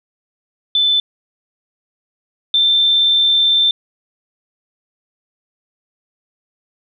sine tone pair in turn, 3520 / 3561 Hz, A7 / A7, 0 / +20 cents, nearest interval unison, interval 20 cents, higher second, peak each -11 / -10 dBFS, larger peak second, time 0.75-1 / 2.54-3.71 s, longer second, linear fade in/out 2 ms, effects none

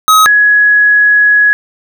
square / sine tone pair in turn, 1270 / 1677.7 Hz, D#6 / G#6, +35 / +17 cents, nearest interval perfect fourth, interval 482 cents, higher second, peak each -4 dBFS, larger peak neither, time 0.08-0.26 / 0.26-1.53 s, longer second, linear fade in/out 0 ms, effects none

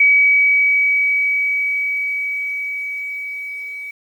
sine tone with level ramp, 2273 Hz, C#7, 43 cents sharp, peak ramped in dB -8 to -27 dBFS, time 0-3.91 s, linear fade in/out 5 ms, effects 8-bit

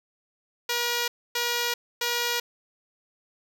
5% pulse tone bursts, 478.4 Hz, A#4, 45 cents sharp, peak -13 dBFS, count 3, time 0.69-2.4 s, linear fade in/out 5 ms, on 390 ms, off 270 ms, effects none

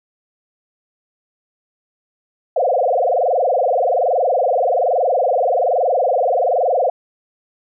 sine tone with frequency modulation, 613 Hz, D#5, 26 cents flat, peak -13 dBFS, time 2.56-6.9 s, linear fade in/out 5 ms, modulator 21.2 Hz, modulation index 5.7, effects none

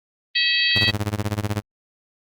harmonic tone, 647 Hz, E5, 32 cents flat, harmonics 3 / 4 / 5 / 6 / 7, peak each -23 / -23 / -23 / -23 / -23 dBFS, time 0.35-0.91 s, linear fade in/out 10 ms
sawtooth tone with tremolo, 104.1 Hz, G#2, 5 cents sharp, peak -15 dBFS, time 0.75-1.62 s, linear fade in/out 20 ms, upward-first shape sine, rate 16 Hz, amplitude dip 95%
effects Opus 24 kbps

